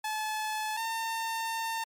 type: tone pair in turn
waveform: sawtooth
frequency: 862 / 905.4 Hz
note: A5 / A5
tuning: -36 / +49 cents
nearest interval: minor second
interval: 85 cents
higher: second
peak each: -27 dBFS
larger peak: neither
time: 0.04-0.77 / 0.77-1.84 s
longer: second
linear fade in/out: 5 ms
effects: MP3 64 kbps